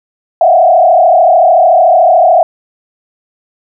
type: tone with frequency modulation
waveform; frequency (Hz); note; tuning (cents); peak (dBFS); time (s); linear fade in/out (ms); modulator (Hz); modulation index
sine; 695; F5; -9; -3; 0.41-2.43; 2; 33.6; 1.8
effects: none